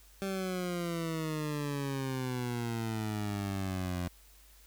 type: exponential sweep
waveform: 20% pulse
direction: down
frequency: 196 to 87.31 Hz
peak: -28 dBFS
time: 0.22-4.08 s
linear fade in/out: 0 ms
effects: added 50 Hz sine -58 dBFS peak until 4.66 s + white hiss -61 dBFS RMS until 4.66 s